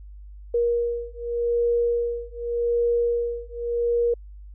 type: beating tone pair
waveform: sine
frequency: 473.3 / 474.15 Hz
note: A#4 / A#4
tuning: +26 / +29 cents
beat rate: 0.85 Hz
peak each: -24 dBFS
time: 0.54-4.14 s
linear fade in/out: 5 ms
effects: added 50 Hz sine -39 dBFS peak until 4.54 s